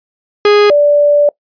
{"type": "tone pair in turn", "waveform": ["45% pulse", "sine"], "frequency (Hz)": [413.9, 583.8], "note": ["G#4", "D5"], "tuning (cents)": [-6, -10], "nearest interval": "tritone", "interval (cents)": 596, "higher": "second", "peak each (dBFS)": -5, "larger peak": "neither", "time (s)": [[0.45, 0.7], [0.7, 1.29]], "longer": "second", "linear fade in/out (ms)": 2, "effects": ["noise-tail reverb RT60 0.1 s tail -23 dB re dry", "resampled to 11025 Hz"]}